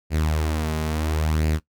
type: tone with flanger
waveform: sawtooth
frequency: 77.78 Hz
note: D#2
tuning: in tune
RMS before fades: -23 dBFS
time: 0.1-1.6 s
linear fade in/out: 50 ms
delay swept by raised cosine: 0.42 to 4.82 ms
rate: 0.73 Hz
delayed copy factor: +0.55
effects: noise-tail reverb RT60 0.1 s tail -18 dB re dry